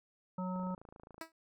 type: harmonic tone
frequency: 184 Hz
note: F#3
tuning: 9 cents flat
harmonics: 1 / 3 / 5 / 7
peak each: -36 / -45 / -44 / -47 dBFS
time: 0.38-0.75 s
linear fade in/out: 5 ms
type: click train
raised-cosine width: 1 ms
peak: -39 dBFS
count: 18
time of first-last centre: 0.56-1.18 s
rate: 27.4 Hz
type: tone with exponential decay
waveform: 10% pulse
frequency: 325 Hz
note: E4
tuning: 24 cents flat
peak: -30 dBFS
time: 1.21-1.32 s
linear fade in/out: 1 ms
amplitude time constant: 23 ms
effects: none